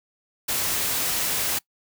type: noise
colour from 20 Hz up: white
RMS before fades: -25 dBFS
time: 0.48-1.59 s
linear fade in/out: 10 ms
effects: noise-tail reverb RT60 0.1 s tail -23 dB re dry